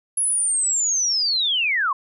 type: linear sweep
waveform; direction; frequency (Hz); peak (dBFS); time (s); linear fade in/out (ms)
sine; down; 10620 to 1024; -18; 0.17-1.93; 5
effects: none